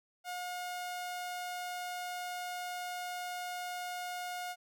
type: tone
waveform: sawtooth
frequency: 718 Hz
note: F5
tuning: 48 cents sharp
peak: -34 dBFS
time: 0.24-4.56 s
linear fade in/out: 50 ms
effects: none